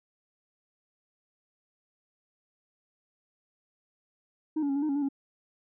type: tone with pitch steps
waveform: sine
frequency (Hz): 310.6 / 284.7 / 274.9 / 284.3 / 307.3 / 277.6 / 289.7 / 275.5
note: D#4 / C#4 / C#4 / C#4 / D#4 / C#4 / D4 / C#4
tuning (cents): -3 / +46 / -14 / +44 / -21 / +3 / -24 / -11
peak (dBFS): -23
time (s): 4.56-5.088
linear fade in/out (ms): 10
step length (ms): 66
effects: tanh soft clip ceiling -25 dBFS